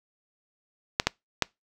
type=clicks; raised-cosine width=0.2 ms; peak=-3 dBFS; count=3; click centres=0.999 / 1.07 / 1.423 s; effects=noise-tail reverb RT60 0.2 s tail -25 dB re dry